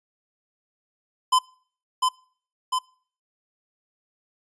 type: tone with echo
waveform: square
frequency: 1021 Hz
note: C6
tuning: 43 cents flat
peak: -16 dBFS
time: 1.32-1.39 s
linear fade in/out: 10 ms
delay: 700 ms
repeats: 2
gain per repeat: -3 dB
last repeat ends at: 2.79 s
effects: noise-tail reverb RT60 0.5 s tail -25 dB re dry + resampled to 24000 Hz